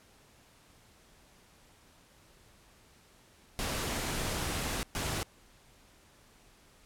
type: noise bursts at uneven times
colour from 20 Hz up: pink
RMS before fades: -34 dBFS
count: 2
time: 3.59-4.83 / 4.95-5.23 s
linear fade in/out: 0 ms
effects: pink hiss -61 dBFS RMS until 6.85 s + low-pass 12000 Hz 12 dB/octave